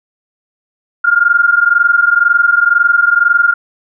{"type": "tone pair together", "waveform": "sine", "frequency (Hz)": [1396.9, 1418.9], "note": ["F6", "F6"], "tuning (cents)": [0, 27], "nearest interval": "unison", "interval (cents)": 27, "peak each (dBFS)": -10, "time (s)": [1.04, 3.54], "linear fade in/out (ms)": 10, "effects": []}